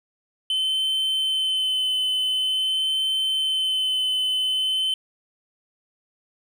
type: tone with vibrato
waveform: triangle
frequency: 3058 Hz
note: G7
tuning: 44 cents flat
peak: -19 dBFS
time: 0.5-4.94 s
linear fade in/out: 2 ms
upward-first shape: sine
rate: 0.47 Hz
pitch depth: 13 cents each way
effects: none